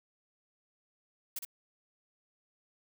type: noise with echo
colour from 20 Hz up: blue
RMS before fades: -37 dBFS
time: 1.36-1.39 s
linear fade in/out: 5 ms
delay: 61 ms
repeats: 1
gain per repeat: -5 dB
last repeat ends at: 1.451 s
effects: none